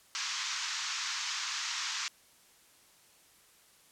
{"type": "band-pass noise", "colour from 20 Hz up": "white", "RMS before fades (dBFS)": -36, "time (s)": [0.15, 2.08], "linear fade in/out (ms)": 0, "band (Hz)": [960, 6700], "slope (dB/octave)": 48, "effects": ["white hiss -62 dBFS RMS until 3.91 s", "low-pass 12000 Hz 12 dB/octave"]}